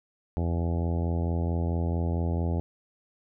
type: harmonic tone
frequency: 84.5 Hz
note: E2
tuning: 43 cents sharp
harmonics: 1 / 2 / 3 / 4 / 5 / 6 / 7 / 8 / 9 / 10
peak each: -26 / -32 / -36 / -38 / -40 / -42 / -43 / -44 / -45 / -46 dBFS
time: 0.37-2.6 s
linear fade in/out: 0 ms
effects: none